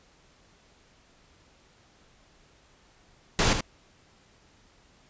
pink noise with echo, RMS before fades -22 dBFS, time 3.39-3.53 s, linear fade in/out 0 ms, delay 77 ms, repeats 1, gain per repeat -7 dB, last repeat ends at 3.607 s, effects pink hiss -60 dBFS RMS until 5.09 s + resampled to 16000 Hz

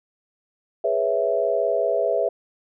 sine chord, C# minor seventh, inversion second, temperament equal, 415.3 / 493.9 / 554.4 / 659.3 Hz, G#4 / B4 / C#5 / E5, 0 / 0 / 0 / 0 cents, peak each -26 / -25 / -26 / -22 dBFS, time 0.84-2.29 s, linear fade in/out 5 ms, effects none

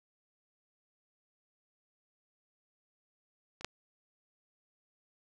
clicks, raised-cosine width 0.2 ms, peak -30 / -16 dBFS, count 2, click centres 3.61 / 3.646 s, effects none

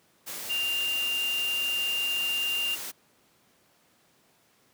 sine tone in noise, 2794 Hz, F7, in tune, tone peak -26 dBFS, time 0.49-2.76 s, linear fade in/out 20 ms, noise white, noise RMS -37 dBFS, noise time 0.26-2.92 s, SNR +8 dB, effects pink hiss -64 dBFS RMS until 4.73 s + high-pass 150 Hz 12 dB/octave

